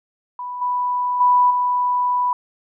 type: tone with level steps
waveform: sine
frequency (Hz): 987.8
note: B5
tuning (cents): 0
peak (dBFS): -26 / -18 / -11 / -16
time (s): 0.39-2.33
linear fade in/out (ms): 2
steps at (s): 0.61 / 1.2 / 1.5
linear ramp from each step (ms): 10
effects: none